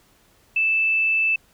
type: tone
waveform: sine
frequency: 2637 Hz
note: E7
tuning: in tune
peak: -17 dBFS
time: 0.56-1.36 s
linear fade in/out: 5 ms
effects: pink hiss -58 dBFS RMS until 1.53 s